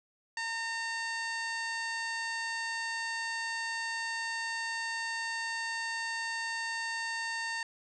harmonic tone, 912 Hz, A#5, 38 cents flat, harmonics 1 / 2 / 3 / 4 / 5 / 6 / 7 / 8 / 9, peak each -40 / -35 / -44 / -51 / -42 / -54 / -50 / -53 / -52 dBFS, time 0.37-7.63 s, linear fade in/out 2 ms, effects none

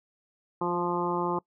harmonic tone with a mistuned harmonic, 174.61 Hz, F3, in tune, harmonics 1 / 2 / 3 / 4 / 5 / 6 / 7, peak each -34 / -30 / -37 / -40 / -32 / -33 / -38 dBFS, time 0.61-1.39 s, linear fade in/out 5 ms, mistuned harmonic 2, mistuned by +16 cents, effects noise-tail reverb RT60 0.1 s tail -23 dB re dry

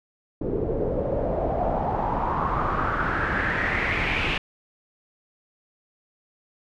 pink noise with low-pass filter sweep, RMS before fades -25 dBFS, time 0.41-4.38 s, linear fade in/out 5 ms, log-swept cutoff 400 to 2700 Hz, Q 4.5, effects none

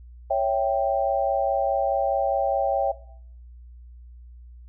sine chord, C# diminished, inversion none, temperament equal, 554.4 / 659.3 / 784 Hz, C#5 / E5 / G5, 0 / 0 / 0 cents, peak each -24 dBFS, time 0.3-2.92 s, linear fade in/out 10 ms, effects noise-tail reverb RT60 0.6 s tail -17 dB re dry + added 60 Hz sine -42 dBFS peak until 4.68 s

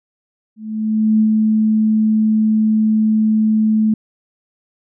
sine tone with ADSR envelope, 217.2 Hz, A3, 22 cents flat, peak -9 dBFS, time 0.56-3.94 s, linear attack 640 ms, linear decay 81 ms, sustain -2 dB, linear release 4 ms, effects none

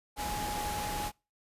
sine tone in noise, 833 Hz, G#5, 5 cents sharp, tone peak -35 dBFS, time 0.16-1.12 s, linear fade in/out 50 ms, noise pink, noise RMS -37 dBFS, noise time 0.16-1.12 s, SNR -1 dB, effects noise-tail reverb RT60 0.3 s tail -26 dB re dry + resampled to 32000 Hz

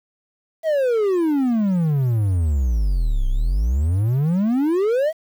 triangle exponential two-way sweep, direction down then up, 663 to 30.66 to 663 Hz, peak -14 dBFS, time 0.63-5.13 s, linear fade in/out 50 ms, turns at 3.28 s, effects 8-bit

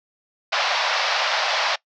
pink band-pass noise, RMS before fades -22 dBFS, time 0.52-1.76 s, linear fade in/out 10 ms, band 590 to 5400 Hz, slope 48 dB/octave, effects noise-tail reverb RT60 0.1 s tail -21 dB re dry

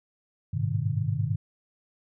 sine tone cluster, 100.4 / 109.1 / 127.1 / 153.9 Hz, G2 / A2 / C3 / D#3, +42 / -14 / -50 / -19 cents, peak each -30 dBFS, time 0.53-1.36 s, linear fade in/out 10 ms, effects none

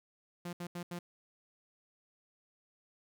sawtooth tone bursts at uneven times, 174.61 Hz, F3, in tune, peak -35 dBFS, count 4, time 0.45-0.53 / 0.6-0.67 / 0.75-0.83 / 0.91-0.99 s, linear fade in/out 5 ms, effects none

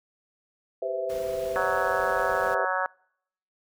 sine chord, C major seventh, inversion second, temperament equal with one note detuned, 392 / 493.9 / 516.9 / 659.3 Hz, G4 / B4 / C5 / E5, 0 / 0 / -21 / 0 cents, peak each -35 / -36 / -31 / -30 dBFS, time 0.82-2.65 s, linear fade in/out 5 ms
pink noise, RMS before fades -44 dBFS, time 1.09-2.55 s, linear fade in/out 10 ms
harmonic tone, 185.6 Hz, F#3, 6 cents sharp, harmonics 3 / 4 / 5 / 6 / 7 / 8 / 9, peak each -32 / -32 / -32 / -32 / -32 / -32 / -32 dBFS, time 1.56-2.86 s, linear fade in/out 0 ms
effects noise-tail reverb RT60 0.7 s tail -26 dB re dry

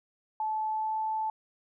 sine tone with pitch glide, 868 to 874 Hz, A5 to A5, -24 to -12 cents, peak -28 dBFS, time 0.4-1.3 s, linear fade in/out 2 ms, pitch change +12 cents, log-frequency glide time 0.68-0.99 s, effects none

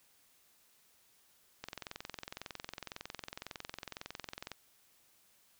click train, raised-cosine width 0.2 ms, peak -24 dBFS, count 64, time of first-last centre 1.64-4.517 s, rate 21.9 Hz, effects white hiss -68 dBFS RMS until 5.59 s

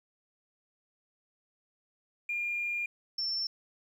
triangle tone pair in turn, 2409 / 5389 Hz, D7 / E8, +43 / +37 cents, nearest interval octave + major second, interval 1394 cents, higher second, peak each -27 dBFS, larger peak neither, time 2.29-2.86 / 3.18-3.47 s, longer first, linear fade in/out 5 ms, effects tanh soft clip ceiling -28 dBFS

